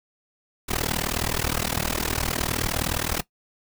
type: noise with amplitude modulation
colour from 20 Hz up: pink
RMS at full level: -22 dBFS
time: 0.68-3.22 s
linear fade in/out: 20 ms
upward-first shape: sine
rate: 39.4 Hz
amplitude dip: 100%
effects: noise-tail reverb RT60 0.1 s tail -18 dB re dry